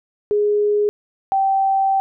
sine tone pair in turn, 415.3 / 777 Hz, G#4 / G5, 0 / -16 cents, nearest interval major seventh, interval 1084 cents, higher second, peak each -14 / -14 dBFS, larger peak neither, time 0.31-0.89 / 1.32-2 s, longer second, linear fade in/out 0 ms, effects none

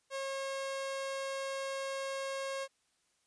sawtooth tone, 542 Hz, C#5, 39 cents flat, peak -32 dBFS, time 0.1-2.68 s, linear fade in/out 50 ms, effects white hiss -75 dBFS RMS until 3.26 s + resampled to 22050 Hz

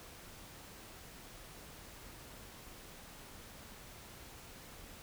silence, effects pink hiss -53 dBFS RMS until 5.02 s

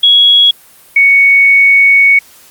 sine tone pair in turn, 3333 / 2225 Hz, G#7 / C#7, +5 / +6 cents, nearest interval perfect fifth, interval 699 cents, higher first, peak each -3 dBFS, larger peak neither, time 0.03-0.51 / 0.96-2.19 s, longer second, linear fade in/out 5 ms, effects white hiss -41 dBFS RMS until 2.5 s + Opus 32 kbps

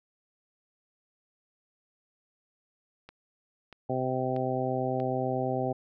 click train, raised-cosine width 0.3 ms, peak -30 dBFS, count 4, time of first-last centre 3.09-5.001 s, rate 1.57 Hz
harmonic tone, 129.1 Hz, C3, 23 cents flat, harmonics 1 / 2 / 3 / 4 / 5 / 6, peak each -34 / -34 / -34 / -34 / -34 / -34 dBFS, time 3.89-5.73 s, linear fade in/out 10 ms
effects none

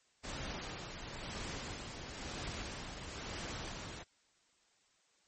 pink noise with tremolo, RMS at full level -42 dBFS, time 0.23-4.04 s, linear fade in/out 20 ms, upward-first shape sine, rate 1 Hz, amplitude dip 40%, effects white hiss -72 dBFS RMS until 5.27 s + MP3 32 kbps

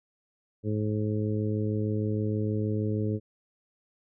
harmonic tone, 106.4 Hz, G#2, 42 cents sharp, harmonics 1 / 2 / 3 / 4 / 5, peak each -28 / -32 / -34 / -34 / -41 dBFS, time 0.63-3.2 s, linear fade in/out 50 ms, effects none

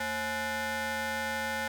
20% pulse ring-modulated tone, 311.1 Hz, D#4, in tune, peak -23 dBFS, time 0-1.68 s, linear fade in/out 5 ms, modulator 1160 Hz, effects none

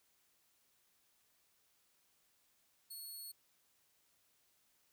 5% pulse tone, 4353 Hz, C#8, 32 cents flat, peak -40 dBFS, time 2.9-3.32 s, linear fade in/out 10 ms, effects white hiss -75 dBFS RMS until 4.92 s

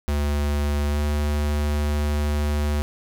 square tone with pitch glide, 72.8 to 73.9 Hz, D2 to D2, -15 to +11 cents, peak -21 dBFS, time 0.08-2.82 s, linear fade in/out 0 ms, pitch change +26 cents, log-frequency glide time 0.89-0.99 s, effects none

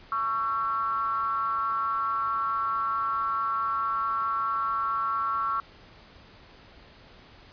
triangle ring-modulated tone, 117.7 Hz, A#2, 17 cents sharp, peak -20 dBFS, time 0.12-5.6 s, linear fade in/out 0 ms, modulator 1230 Hz, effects pink hiss -52 dBFS RMS until 7.52 s + resampled to 11025 Hz

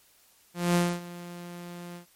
sawtooth tone with ADSR envelope, 174.61 Hz, F3, in tune, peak -16 dBFS, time 0.54-2.06 s, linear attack 210 ms, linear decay 250 ms, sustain -19 dB, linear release 110 ms, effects white hiss -61 dBFS RMS until 2.15 s + MP3 64 kbps

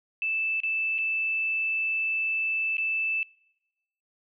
sine tone with dropouts, 2637 Hz, E7, in tune, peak -25 dBFS, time 0.22-3.23 s, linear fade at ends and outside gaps 1 ms, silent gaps 0.603-0.634 / 0.982-0.986 / 2.769-2.781 s, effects noise-tail reverb RT60 1.0 s tail -26 dB re dry

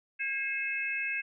sine tone cluster, 1633 / 2153 / 2592 Hz, G#6 / C7 / E7, -30 / +49 / -30 cents, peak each -36 / -35 / -33 dBFS, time 0.19-1.22 s, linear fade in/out 20 ms, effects none

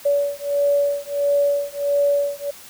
sine beating tone pair, 570 / 571.5 Hz, C#5 / D5, +48 / -47 cents, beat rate 1.5 Hz, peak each -20 dBFS, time 0.05-2.51 s, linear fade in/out 10 ms, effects white hiss -42 dBFS RMS until 2.69 s

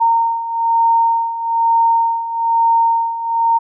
sine beating tone pair, 919 / 920.1 Hz, A#5 / A#5, -25 / -23 cents, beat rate 1.1 Hz, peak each -18 / -13 dBFS, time 0-3.59 s, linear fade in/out 20 ms, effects none

